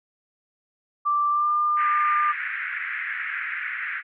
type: tone with pitch glide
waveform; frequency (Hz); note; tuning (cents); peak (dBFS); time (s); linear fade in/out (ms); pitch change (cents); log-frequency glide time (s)
sine; 1174.7 to 1200.8; D6 to D6; 0 to +38; -19; 1.05-2.33; 20; +38; 1.3-1.5
type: band-pass noise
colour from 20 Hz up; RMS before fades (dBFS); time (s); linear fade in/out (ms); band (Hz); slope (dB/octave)
pink; -30; 1.76-4.03; 50; 1500 to 2200; 48
effects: none